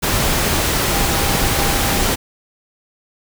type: tone in noise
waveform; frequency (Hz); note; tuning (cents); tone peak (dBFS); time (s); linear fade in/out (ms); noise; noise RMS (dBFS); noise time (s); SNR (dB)
sine; 799; G5; +33; -27; 0.91-2.04; 20; pink; -17; 0.02-2.16; -13
effects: none